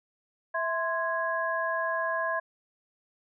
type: tone cluster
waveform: sine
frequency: 657 / 1043 / 1658 Hz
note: E5 / C6 / G#6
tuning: -6 / -6 / -3 cents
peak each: -31 dBFS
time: 0.54-2.4 s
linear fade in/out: 10 ms
effects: none